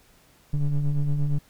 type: ring-modulated tone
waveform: triangle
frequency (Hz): 70.5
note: C#2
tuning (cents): +30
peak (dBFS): -15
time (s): 0.53-1.39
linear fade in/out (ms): 10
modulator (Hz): 74.8
effects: pink hiss -58 dBFS RMS until 1.49 s